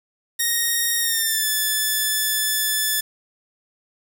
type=tone with pitch glide; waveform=5% pulse; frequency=1864.7 to 1739.8 Hz; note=A#6 to A6; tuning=0 to -20 cents; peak=-9 dBFS; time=0.39-3.01 s; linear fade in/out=10 ms; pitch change=-120 cents; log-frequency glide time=1.01-1.47 s; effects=7-bit